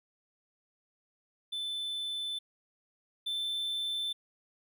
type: tone pair in turn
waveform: triangle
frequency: 3520 / 3538 Hz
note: A7 / A7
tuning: 0 / +9 cents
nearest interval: unison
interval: 9 cents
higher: second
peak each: -32 / -30 dBFS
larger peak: second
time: 1.52-2.39 / 3.26-4.13 s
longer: neither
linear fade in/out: 10 ms
effects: none